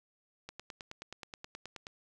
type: click train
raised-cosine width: 0.2 ms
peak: -26 dBFS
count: 14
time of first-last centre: 0.49-1.869 s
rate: 9.43 Hz
effects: none